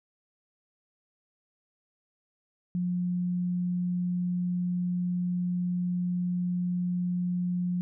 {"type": "tone", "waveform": "sine", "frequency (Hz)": 178.2, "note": "F3", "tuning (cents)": 35, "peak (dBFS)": -26, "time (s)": [2.75, 7.81], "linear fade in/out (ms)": 0, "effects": []}